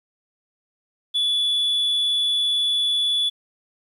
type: tone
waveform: sine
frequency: 3437 Hz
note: A7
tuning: 41 cents flat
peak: -16 dBFS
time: 1.14-3.3 s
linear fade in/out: 20 ms
effects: tanh soft clip ceiling -17 dBFS + 9-bit